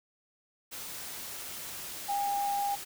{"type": "tone in noise", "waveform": "sine", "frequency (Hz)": 806, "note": "G5", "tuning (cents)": 48, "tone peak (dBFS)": -28, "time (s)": [2.08, 2.76], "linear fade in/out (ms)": 20, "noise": "white", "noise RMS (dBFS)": -41, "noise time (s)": [0.71, 2.85], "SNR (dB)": 10, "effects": []}